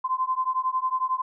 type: beating tone pair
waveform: sine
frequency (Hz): 1028 / 1039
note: C6 / C6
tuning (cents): -31 / -12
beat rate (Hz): 11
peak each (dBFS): -26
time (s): 0.04-1.22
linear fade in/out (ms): 10
effects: none